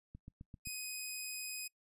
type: click train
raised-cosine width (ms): 5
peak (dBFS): -37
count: 5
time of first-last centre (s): 0.15-0.672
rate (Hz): 7.66
type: tone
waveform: 10% pulse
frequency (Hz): 2508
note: D#7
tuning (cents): +13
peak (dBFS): -32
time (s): 0.65-1.68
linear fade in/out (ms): 10
effects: noise-tail reverb RT60 0.1 s tail -24 dB re dry + resampled to 32000 Hz